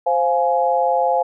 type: chord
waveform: sine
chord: F minor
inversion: second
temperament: just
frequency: 523.8 / 698.5 / 838.1 Hz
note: C5 / F5 / Ab5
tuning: +2 / 0 / +16 cents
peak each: -19 dBFS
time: 0.06-1.23 s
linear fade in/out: 10 ms
effects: none